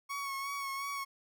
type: tone with vibrato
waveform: 30% pulse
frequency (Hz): 1108.7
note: C#6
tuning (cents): 0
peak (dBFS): -33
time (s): 0.09-1.05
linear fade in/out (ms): 20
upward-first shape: sine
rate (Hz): 2.8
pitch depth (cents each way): 31
effects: none